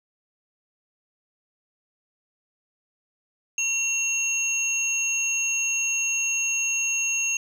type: tone pair together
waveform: sine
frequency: 2736 / 6477 Hz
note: F7 / G#8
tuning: -36 / -44 cents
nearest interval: octave + minor third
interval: 1492 cents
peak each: -24 / -24 dBFS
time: 3.58-7.37 s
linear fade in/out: 2 ms
effects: tanh soft clip ceiling -16 dBFS + 10-bit